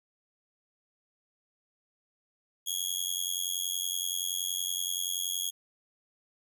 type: tone with amplitude modulation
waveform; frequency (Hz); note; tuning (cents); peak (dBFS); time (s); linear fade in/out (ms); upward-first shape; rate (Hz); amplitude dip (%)
15% pulse; 3310; G#7; -6; -19; 2.66-5.51; 20; sine; 90.6; 95
effects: none